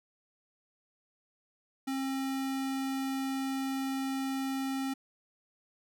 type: tone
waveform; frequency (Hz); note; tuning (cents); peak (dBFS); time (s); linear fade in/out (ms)
square; 268.1; C4; +42; -32; 1.87-4.94; 10
effects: none